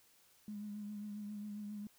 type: tone with vibrato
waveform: triangle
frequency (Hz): 207.7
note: G#3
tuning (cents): 0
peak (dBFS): -38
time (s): 0.48-1.87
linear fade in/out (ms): 2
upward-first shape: triangle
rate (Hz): 7.4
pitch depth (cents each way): 37
effects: tanh soft clip ceiling -40 dBFS + white hiss -68 dBFS RMS until 1.98 s